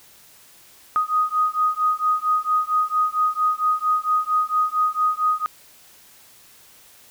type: beating tone pair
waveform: sine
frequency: 1244.5 / 1248.9 Hz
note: D#6 / D#6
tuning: 0 / +6 cents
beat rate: 4.4 Hz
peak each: -21 dBFS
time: 0.96-5.46 s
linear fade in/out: 0 ms
effects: white hiss -50 dBFS RMS until 7.1 s